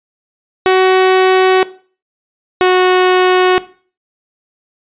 sawtooth tone pair in turn, 374.5 / 367.6 Hz, F#4 / F#4, +21 / -11 cents, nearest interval unison, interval 32 cents, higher first, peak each -3 dBFS, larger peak neither, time 0.66-1.63 / 2.61-3.58 s, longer neither, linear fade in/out 0 ms, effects noise-tail reverb RT60 0.4 s tail -17 dB re dry + resampled to 8000 Hz

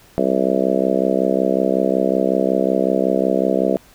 harmonic tone, 65.41 Hz, C2, in tune, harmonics 3 / 4 / 5 / 6 / 7 / 8 / 9 / 10, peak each -23 / -23 / -23 / -23 / -23 / -23 / -23 / -23 dBFS, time 0.18-3.77 s, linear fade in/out 0 ms, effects pink hiss -49 dBFS RMS until 3.94 s

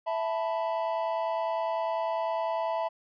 triangle chord, E suspended fourth, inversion none, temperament just, 659.3 / 879 / 988.9 Hz, E5 / A5 / B5, 0 / -2 / +2 cents, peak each -28 / -31 / -32 dBFS, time 0.06-2.89 s, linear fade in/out 20 ms, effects resampled to 11025 Hz

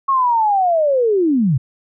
sine linear sweep, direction down, 1103 to 116 Hz, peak -12 dBFS, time 0.08-1.58 s, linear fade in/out 10 ms, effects none

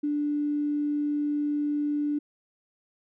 triangle tone with tanh clipping, 293.7 Hz, D4, in tune, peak -24 dBFS, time 0.03-2.19 s, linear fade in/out 10 ms, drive 3 dB, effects none

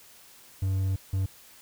triangle tone bursts at uneven times, 95.5 Hz, G2, 45 cents flat, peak -22 dBFS, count 2, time 0.62-0.96 / 1.13-1.26 s, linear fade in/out 5 ms, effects white hiss -53 dBFS RMS until 1.61 s

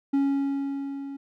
triangle tone with level ramp, 277.2 Hz, C#4, in tune, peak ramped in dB -17 to -32 dBFS, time 0.13-1.17 s, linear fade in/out 10 ms, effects none

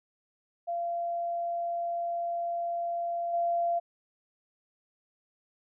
sine tone with level steps, 687 Hz, F5, 29 cents flat, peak -29 / -25 dBFS, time 0.67-3.8 s, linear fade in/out 20 ms, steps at 3.33 s, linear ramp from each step 10 ms, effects none

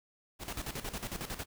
pink noise with tremolo, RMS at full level -38 dBFS, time 0.39-1.46 s, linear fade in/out 50 ms, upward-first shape square, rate 11 Hz, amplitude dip 70%, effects none

